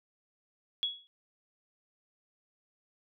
sine tone with exponential decay, 3354 Hz, G#7, 16 cents sharp, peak -25 dBFS, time 0.83-1.07 s, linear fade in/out 0 ms, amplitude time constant 52 ms, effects none

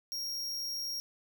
45% pulse tone, 5588 Hz, F8, in tune, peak -35 dBFS, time 0.12-1 s, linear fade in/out 0 ms, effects none

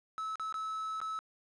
triangle tone with dropouts, 1300 Hz, E6, 24 cents flat, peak -33 dBFS, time 0.18-1.19 s, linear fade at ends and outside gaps 0 ms, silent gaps 0.356-0.397 / 0.525-0.542 / 1.003-1.015 s, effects resampled to 22050 Hz + 10-bit

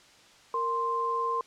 sine tone pair together, 463.6 / 1046.5 Hz, A#4 / C6, -10 / 0 cents, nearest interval octave + major second, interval 1410 cents, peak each -33 / -27 dBFS, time 0.54-1.41 s, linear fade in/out 2 ms, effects white hiss -56 dBFS RMS until 1.46 s + low-pass 6000 Hz 12 dB/octave

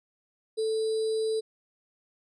sine tone with sample-and-hold, 440 Hz, A4, in tune, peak -25 dBFS, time 0.57-1.41 s, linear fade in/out 20 ms, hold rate 4410 Hz, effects resampled to 22050 Hz

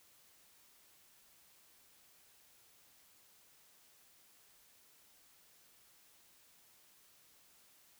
silence, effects white hiss -66 dBFS RMS until 7.99 s

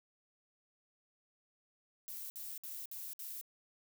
violet noise bursts, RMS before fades -45 dBFS, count 5, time 2.08-3.412 s, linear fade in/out 0 ms, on 220 ms, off 58 ms, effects none

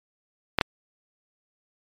clicks, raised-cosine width 0.3 ms, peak -3 dBFS, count 2, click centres 0.587 / 0.612 s, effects MP3 96 kbps

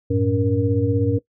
sine tone cluster, 96.3 / 112.5 / 282.1 / 469.7 Hz, G2 / A2 / C#4 / A#4, -30 / +39 / +30 / +13 cents, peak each -22 dBFS, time 0.1-1.19 s, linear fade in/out 10 ms, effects noise-tail reverb RT60 0.1 s tail -19 dB re dry

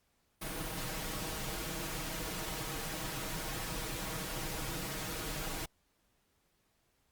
pink noise with comb filter, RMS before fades -39 dBFS, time 0.41-5.66 s, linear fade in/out 10 ms, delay 6.3 ms, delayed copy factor +0.7, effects pink hiss -75 dBFS RMS until 7.11 s + Opus 48 kbps

